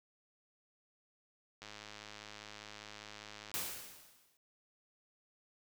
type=click train; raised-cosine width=0.2 ms; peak=-31 dBFS; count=200; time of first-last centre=1.62-3.515 s; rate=105 Hz
type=noise with exponential decay; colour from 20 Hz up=white; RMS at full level=-36 dBFS; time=3.54-4.37 s; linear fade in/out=1 ms; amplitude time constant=180 ms
effects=none